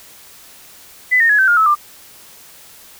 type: tone with pitch steps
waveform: sine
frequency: 2004 / 1837.7 / 1685.2 / 1545.3 / 1417 / 1299.4 / 1191.6 Hz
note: B6 / A#6 / G#6 / G6 / F6 / E6 / D6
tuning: +25 / -25 / +25 / -25 / +25 / -25 / +25 cents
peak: -9 dBFS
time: 1.11-1.754 s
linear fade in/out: 20 ms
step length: 92 ms
effects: white hiss -42 dBFS RMS until 2.99 s